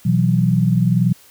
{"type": "chord", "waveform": "sine", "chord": "B suspended fourth", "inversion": "none", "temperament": "just", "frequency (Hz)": [123.47, 164.63, 185.21], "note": ["B2", "E3", "F#3"], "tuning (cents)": [0, -2, 2], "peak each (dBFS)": -17, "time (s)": [0.05, 1.13], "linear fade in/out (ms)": 10, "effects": ["white hiss -48 dBFS RMS until 1.3 s"]}